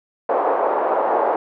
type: band-pass noise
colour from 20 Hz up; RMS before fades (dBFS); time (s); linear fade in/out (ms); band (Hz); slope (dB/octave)
white; -19; 0.29-1.36; 2; 420 to 900; 24
effects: none